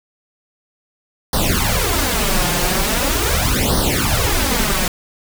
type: noise with flanger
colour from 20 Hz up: pink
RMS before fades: -17 dBFS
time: 1.33-4.88 s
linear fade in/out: 2 ms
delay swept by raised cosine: 0.2 to 5.7 ms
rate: 0.41 Hz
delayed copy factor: +0.9
effects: none